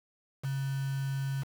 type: tone with quantisation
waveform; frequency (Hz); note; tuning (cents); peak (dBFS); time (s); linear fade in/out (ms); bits
sine; 136.3; C#3; -29; -30; 0.43-1.44; 20; 7
effects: none

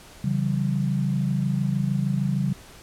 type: chord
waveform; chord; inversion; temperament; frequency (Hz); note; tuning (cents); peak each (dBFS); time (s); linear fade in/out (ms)
sine; C# diminished; none; equal with one note detuned; 138.59 / 164.81 / 191.63; C#3 / E3 / G3; 0 / 0 / -39; -24 / -29 / -25; 0.24-2.53; 5
effects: pink hiss -47 dBFS RMS until 2.82 s + low-pass 12000 Hz 12 dB/octave

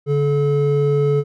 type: tone pair together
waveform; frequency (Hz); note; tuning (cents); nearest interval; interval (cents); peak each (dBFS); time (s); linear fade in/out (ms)
triangle; 143.73 / 430.7; D3 / A4; -37 / -37; octave + perfect fifth; 1900; -15; 0.06-1.24; 50
effects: none

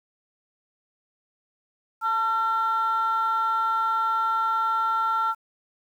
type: tone pair together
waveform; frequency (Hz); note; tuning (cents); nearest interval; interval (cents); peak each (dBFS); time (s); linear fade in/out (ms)
sine; 890 / 1359.2; A5 / F6; +20 / -47; perfect fifth; 733; -25 / -21; 2.01-5.35; 50
effects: tanh soft clip ceiling -17 dBFS + 9-bit

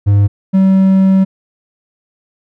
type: tone pair in turn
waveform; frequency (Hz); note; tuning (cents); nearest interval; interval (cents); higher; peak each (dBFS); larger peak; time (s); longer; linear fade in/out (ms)
triangle; 101.3 / 191.23; G#2 / G3; -43 / -43; major seventh; 1100; second; -4; neither; 0.06-0.28 / 0.53-1.25; second; 20
effects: none

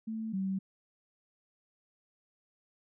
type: tone pair in turn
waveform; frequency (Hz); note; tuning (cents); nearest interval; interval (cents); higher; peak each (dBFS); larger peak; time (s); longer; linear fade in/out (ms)
sine; 221.4 / 191.77; A3 / G3; +11 / -38; major second; 249; first; -34 / -30; second; 0.07-0.33 / 0.33-0.59; neither; 10
effects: none

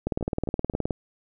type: two click trains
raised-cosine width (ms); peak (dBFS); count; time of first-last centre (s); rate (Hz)
2; -12 / -22; 17 / 3; 0.07-0.908 / 0.21-0.738; 19.1 / 3.79
effects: none

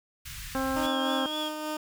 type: band-stop noise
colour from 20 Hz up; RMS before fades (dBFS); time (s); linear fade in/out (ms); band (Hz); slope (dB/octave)
pink; -40; 0.25-0.87; 10; 130 to 1500; 24
type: harmonic tone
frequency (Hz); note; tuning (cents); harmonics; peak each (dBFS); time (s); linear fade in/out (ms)
265.4; C4; +25; 1 / 2 / 3 / 4 / 5 / 6; -30 / -33 / -35 / -36 / -37 / -38; 0.55-1.26; 0
type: tone with tremolo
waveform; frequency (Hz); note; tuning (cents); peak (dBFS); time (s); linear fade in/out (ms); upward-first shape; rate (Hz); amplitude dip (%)
15% pulse; 306.6; D#4; -25; -24; 0.76-1.77; 5; sine; 3.4; 35
type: tone with vibrato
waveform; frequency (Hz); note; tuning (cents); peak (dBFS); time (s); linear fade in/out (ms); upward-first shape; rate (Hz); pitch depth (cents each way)
sine; 3322; G#7; 0; -33; 0.83-1.49; 10; triangle; 4.1; 59
effects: none

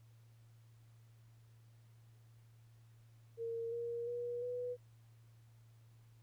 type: tone with pitch steps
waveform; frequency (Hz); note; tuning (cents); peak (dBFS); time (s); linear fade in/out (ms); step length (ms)
sine; 460 / 470.5 / 481.2 / 492.2; A#4 / A#4 / B4 / B4; -23 / +16 / -45 / -6; -38; 3.37-4.77; 50; 350
effects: added 114 Hz sine -60 dBFS peak until 6.22 s + pink hiss -75 dBFS RMS until 6.22 s

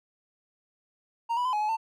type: tone with pitch steps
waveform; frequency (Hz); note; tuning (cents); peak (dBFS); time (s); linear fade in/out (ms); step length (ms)
triangle; 928 / 982 / 1017 / 842 / 850 / 896; A#5 / B5 / C6 / G#5 / G#5 / A5; -8 / -10 / -50 / +24 / +40 / +31; -23; 1.29-1.77; 20; 80
effects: none

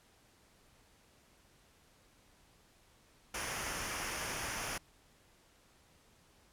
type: noise with comb filter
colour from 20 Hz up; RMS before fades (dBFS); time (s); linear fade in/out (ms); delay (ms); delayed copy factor
pink; -39; 3.34-4.78; 5; 0.25; -0.6
effects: pink hiss -66 dBFS RMS until 6.52 s + low-pass 12000 Hz 12 dB/octave

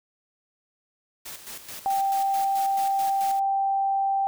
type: noise with tremolo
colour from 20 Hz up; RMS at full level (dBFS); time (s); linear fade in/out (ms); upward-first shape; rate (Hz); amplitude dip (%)
white; -38; 1.25-3.4; 10; square; 4.6; 60
type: tone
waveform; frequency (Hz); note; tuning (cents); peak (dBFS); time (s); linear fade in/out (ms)
sine; 784; G5; 0; -21; 1.86-4.27; 0
effects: none

